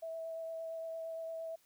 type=tone with vibrato; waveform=sine; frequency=653 Hz; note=E5; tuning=17 cents flat; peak=-39 dBFS; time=0.02-1.56 s; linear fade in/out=10 ms; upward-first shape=sine; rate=8.7 Hz; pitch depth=11 cents each way; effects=white hiss -70 dBFS RMS until 1.65 s